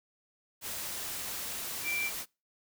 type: tone in noise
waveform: sine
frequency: 2349 Hz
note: D7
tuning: in tune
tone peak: -31 dBFS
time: 1.83-2.11 s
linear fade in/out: 50 ms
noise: white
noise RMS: -38 dBFS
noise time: 0.61-2.26 s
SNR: +4 dB
effects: noise-tail reverb RT60 0.3 s tail -26 dB re dry